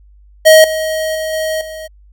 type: tone with level steps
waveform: square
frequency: 631 Hz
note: D#5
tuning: 24 cents sharp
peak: -3 / -16 / -18 / -16 / -26 dBFS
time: 0.45-1.88 s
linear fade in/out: 20 ms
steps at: 0.64 / 1.15 / 1.33 / 1.61 s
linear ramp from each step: 2 ms
effects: added 50 Hz sine -41 dBFS peak until 2.12 s